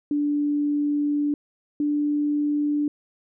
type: tone pair in turn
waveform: sine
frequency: 292.1 / 294 Hz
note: D4 / D4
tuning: -9 / +2 cents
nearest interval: unison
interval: 11 cents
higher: second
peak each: -20 dBFS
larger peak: neither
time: 0.11-1.34 / 1.8-2.88 s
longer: first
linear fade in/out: 2 ms
effects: none